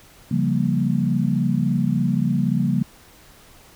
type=chord; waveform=sine; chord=G half-diminished seventh; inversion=second; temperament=equal with one note detuned; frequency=138.59 / 172.51 / 196 / 233.1 Hz; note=Db3 / F3 / G3 / Bb3; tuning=0 / -21 / 0 / 0 cents; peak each=-23 dBFS; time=0.31-2.83 s; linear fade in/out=5 ms; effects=pink hiss -49 dBFS RMS until 3.75 s